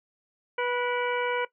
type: harmonic tone with a mistuned harmonic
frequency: 489.8 Hz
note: B4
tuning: 14 cents flat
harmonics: 1 / 2 / 3 / 4 / 5 / 6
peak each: -28 / -32 / -33 / -39 / -35 / -41 dBFS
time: 0.58-1.45 s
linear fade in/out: 5 ms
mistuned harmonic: 5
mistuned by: -98 cents
effects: noise-tail reverb RT60 0.1 s tail -17 dB re dry